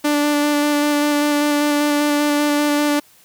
sawtooth tone with vibrato, 293.5 Hz, D4, 1 cent flat, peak -11 dBFS, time 0.04-3 s, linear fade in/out 10 ms, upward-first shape square, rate 5.1 Hz, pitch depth 10 cents each way, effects white hiss -51 dBFS RMS until 3.24 s

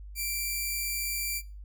5% pulse tone, 2349 Hz, D7, in tune, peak -21 dBFS, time 0.15-1.42 s, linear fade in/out 50 ms, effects noise-tail reverb RT60 0.3 s tail -17 dB re dry + added 50 Hz sine -41 dBFS peak until 1.64 s

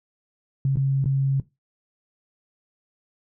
sine tone with dropouts, 136.1 Hz, C#3, 31 cents flat, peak -18 dBFS, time 0.65-1.4 s, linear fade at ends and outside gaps 2 ms, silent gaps 0.758-0.77 / 1.043-1.057 s, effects noise-tail reverb RT60 0.2 s tail -17 dB re dry

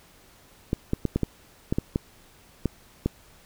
clicks, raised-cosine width 3 ms, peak -10 dBFS, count 10, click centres 0.731 / 0.934 / 1.053 / 1.16 / 1.233 / 1.725 / 1.785 / 1.959 / 2.657 / 3.06 s, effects pink hiss -55 dBFS RMS until 3.45 s

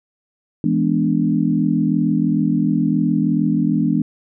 sine chord, E dominant seventh, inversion none, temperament equal, 164.81 / 207.7 / 246.9 / 293.7 Hz, E3 / G#3 / B3 / D4, 0 / 0 / 0 / 0 cents, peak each -20 dBFS, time 0.64-4.02 s, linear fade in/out 2 ms, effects none

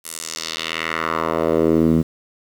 10% pulse tone with band-pass filter sweep, 81.1 Hz, E2, 28 cents flat, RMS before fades -20 dBFS, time 0.04-2.03 s, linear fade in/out 20 ms, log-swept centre 11000 to 190 Hz, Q 1.7, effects 7-bit

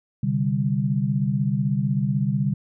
sine chord, C suspended second, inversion none, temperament equal with one note detuned, 130.81 / 146.83 / 197.36 Hz, C3 / D3 / G3, 0 / 0 / +12 cents, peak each -24 dBFS, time 0.23-2.54 s, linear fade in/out 5 ms, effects none

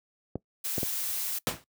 clicks, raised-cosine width 2 ms, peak -17 dBFS, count 3, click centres 0.356 / 0.781 / 0.831 s
blue noise, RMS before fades -32 dBFS, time 0.64-1.39 s, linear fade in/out 10 ms
pink noise with exponential decay, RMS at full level -24 dBFS, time 1.47-1.64 s, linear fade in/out 0 ms, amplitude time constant 36 ms
effects noise-tail reverb RT60 0.1 s tail -21 dB re dry + high-pass 80 Hz 12 dB/octave

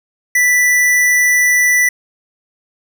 square tone, 1975.5 Hz, B6, in tune, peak -10 dBFS, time 0.35-1.89 s, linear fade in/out 5 ms, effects none

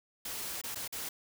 white noise with dropouts, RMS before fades -39 dBFS, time 0.25-1.09 s, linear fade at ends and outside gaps 5 ms, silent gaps 0.615-0.637 / 0.747-0.756 / 0.878-0.924 s, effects none

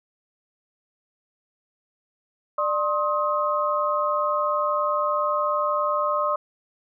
sine tone cluster, 595 / 1063 / 1262 Hz, D5 / C6 / D#6, +22 / +27 / +24 cents, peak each -25 dBFS, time 2.58-6.36 s, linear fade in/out 5 ms, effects none

